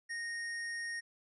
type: tone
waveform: square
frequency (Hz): 1858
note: A#6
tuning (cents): -6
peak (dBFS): -38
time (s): 0.09-1.01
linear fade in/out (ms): 20
effects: resampled to 24000 Hz